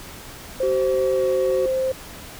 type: tone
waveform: sine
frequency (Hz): 523.3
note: C5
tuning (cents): 0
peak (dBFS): -19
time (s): 0.6-1.92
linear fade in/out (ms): 5
type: tone with pitch glide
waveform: triangle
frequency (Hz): 381.1 to 375.6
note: G4 to F#4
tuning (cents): -49 to +26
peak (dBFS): -20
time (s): 0.63-1.66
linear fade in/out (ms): 2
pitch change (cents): -25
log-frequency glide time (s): 1.14-1.26
effects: pink hiss -39 dBFS RMS until 2.39 s